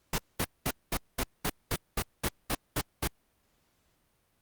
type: noise bursts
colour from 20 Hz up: pink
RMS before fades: -29 dBFS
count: 12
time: 0.13-3.076 s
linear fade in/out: 5 ms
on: 53 ms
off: 210 ms
effects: pink hiss -72 dBFS RMS until 4.41 s + Opus 48 kbps